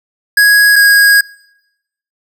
square tone pair in turn, 1661.2 / 1644 Hz, G#6 / G#6, 0 / -18 cents, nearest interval unison, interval 18 cents, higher first, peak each -5 dBFS, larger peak neither, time 0.37-0.76 / 0.76-1.21 s, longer second, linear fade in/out 5 ms, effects noise-tail reverb RT60 0.9 s tail -24 dB re dry

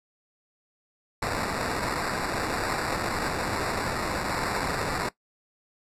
white noise with sample-and-hold, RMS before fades -29 dBFS, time 1.22-5.09 s, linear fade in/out 5 ms, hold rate 3150 Hz, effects noise-tail reverb RT60 0.1 s tail -18 dB re dry + low-pass 11000 Hz 12 dB/octave

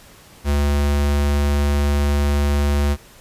square tone, 72 Hz, D2, 34 cents flat, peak -16 dBFS, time 0.44-2.97 s, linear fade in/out 50 ms, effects pink hiss -46 dBFS RMS until 3.2 s + resampled to 32000 Hz

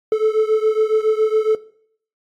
triangle beating tone pair, 432.9 / 440.1 Hz, A4 / A4, -28 / 0 cents, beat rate 7.2 Hz, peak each -15 / -16 dBFS, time 0.12-1.55 s, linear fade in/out 2 ms, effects noise-tail reverb RT60 0.6 s tail -18 dB re dry + AAC 64 kbps

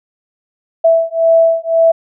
sine beating tone pair, 658 / 659.9 Hz, E5 / E5, -3 / +2 cents, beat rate 1.9 Hz, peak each -11 dBFS, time 0.84-1.92 s, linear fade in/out 10 ms, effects none

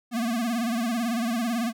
square tone with vibrato, 233.1 Hz, A#3, in tune, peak -25 dBFS, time 0.11-1.73 s, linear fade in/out 50 ms, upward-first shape sine, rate 18 Hz, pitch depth 98 cents each way, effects none

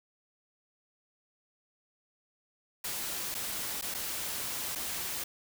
white noise with dropouts, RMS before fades -36 dBFS, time 2.84-5.24 s, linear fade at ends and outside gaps 5 ms, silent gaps 3.344-3.349 / 3.813-3.822 / 3.942-3.946 / 4.752-4.756 s, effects none

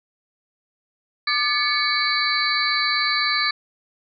sine tone cluster, 1194 / 1726 / 2238 / 4041 / 4534 Hz, D6 / A6 / C#7 / B7 / C#8, +28 / -34 / +16 / +39 / +38 cents, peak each -25 dBFS, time 1.27-3.51 s, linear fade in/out 5 ms, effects none

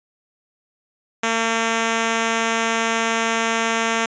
5% pulse tone, 227.1 Hz, A#3, 45 cents flat, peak -7 dBFS, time 1.23-4.06 s, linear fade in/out 5 ms, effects resampled to 16000 Hz

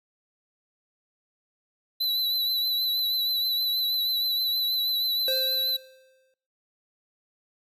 square tone with vibrato, 3985 Hz, B7, 15 cents sharp, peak -24 dBFS, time 2-5.77 s, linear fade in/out 10 ms, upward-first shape triangle, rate 6.3 Hz, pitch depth 46 cents each way
square tone with exponential decay, 523.3 Hz, C5, in tune, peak -28 dBFS, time 5.28-6.34 s, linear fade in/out 1 ms, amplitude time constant 230 ms
effects noise-tail reverb RT60 0.7 s tail -25 dB re dry

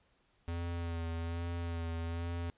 square tone with vibrato, 84.3 Hz, E2, 39 cents sharp, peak -36 dBFS, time 0.48-2.5 s, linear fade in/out 0 ms, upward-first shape sine, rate 1.2 Hz, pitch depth 28 cents each way, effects pink hiss -72 dBFS RMS until 2.57 s + resampled to 8000 Hz

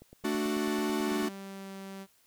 click train, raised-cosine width 2 ms, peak -36 dBFS, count 12, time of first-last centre 0.02-1.226 s, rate 9.12 Hz
45% pulse chord, D major, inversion second, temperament equal, 220 / 293.7 / 370 Hz, A3 / D4 / F#4, 0 / 0 / 0 cents, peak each -33 dBFS, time 0.24-1.29 s, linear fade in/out 10 ms
sawtooth tone with pitch glide, 196 to 194.08 Hz, G3 to G3, 0 to -17 cents, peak -37 dBFS, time 1.04-2.07 s, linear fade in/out 50 ms, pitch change -17 cents, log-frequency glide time 1.27-1.74 s
effects white hiss -66 dBFS RMS until 2.26 s

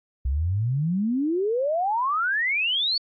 sine exponential sweep, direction up, 61.74 to 4538 Hz, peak -21 dBFS, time 0.25-2.98 s, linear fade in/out 5 ms, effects AAC 64 kbps

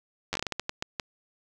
slowing click train, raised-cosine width 0.2 ms, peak -12 dBFS, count 12, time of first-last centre 0.33-0.998 s, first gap 10 ms, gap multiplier 1.33, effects none

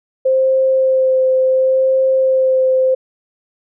sine tone with vibrato, 523.3 Hz, C5, in tune, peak -10 dBFS, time 0.25-2.95 s, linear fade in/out 10 ms, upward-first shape sine, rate 0.7 Hz, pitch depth 12 cents each way, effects none

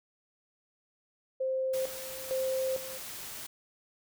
sine tone with tremolo, 524 Hz, C5, 2 cents sharp, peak -28 dBFS, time 1.4-2.98 s, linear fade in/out 10 ms, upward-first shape square, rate 1.1 Hz, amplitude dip 80%
white noise, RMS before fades -42 dBFS, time 1.73-3.47 s, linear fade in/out 10 ms
effects none

